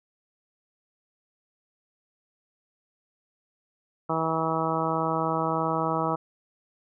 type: harmonic tone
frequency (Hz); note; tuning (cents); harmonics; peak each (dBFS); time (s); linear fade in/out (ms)
161.5; E3; -35; 1 / 2 / 3 / 4 / 5 / 6 / 7 / 8; -32 / -32 / -32 / -32 / -32 / -32 / -32 / -32; 4.09-6.16; 10
effects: none